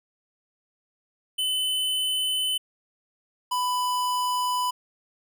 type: tone pair in turn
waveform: square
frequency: 3025 / 995 Hz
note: F#7 / B5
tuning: +38 / +13 cents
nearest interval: octave + perfect fifth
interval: 1925 cents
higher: first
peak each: -24 / -24 dBFS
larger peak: neither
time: 1.38-2.58 / 3.51-4.71 s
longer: neither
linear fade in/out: 10 ms
effects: none